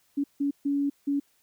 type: tone bursts at uneven times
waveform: sine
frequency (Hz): 282.7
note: C#4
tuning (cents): +34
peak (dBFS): -23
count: 4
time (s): 0.17-0.24 / 0.4-0.51 / 0.65-0.9 / 1.07-1.2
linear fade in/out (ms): 10
effects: white hiss -67 dBFS RMS until 1.42 s